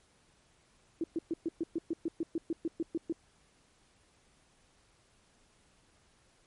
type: tone bursts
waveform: sine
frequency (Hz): 329.6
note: E4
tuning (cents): 0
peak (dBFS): -29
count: 15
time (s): 1.01-3.125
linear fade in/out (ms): 2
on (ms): 29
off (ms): 120
effects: pink hiss -67 dBFS RMS until 6.46 s + MP3 48 kbps